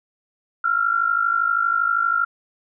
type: tone pair together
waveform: sine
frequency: 1351.4 / 1404 Hz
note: E6 / F6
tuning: +43 / +9 cents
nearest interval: minor second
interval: 66 cents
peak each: -20 dBFS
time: 0.64-2.25 s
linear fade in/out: 5 ms
effects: none